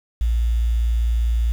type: tone with quantisation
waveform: sine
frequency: 57.6 Hz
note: A#1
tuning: 20 cents flat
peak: -16 dBFS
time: 0.21-1.52 s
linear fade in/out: 0 ms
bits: 7
effects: none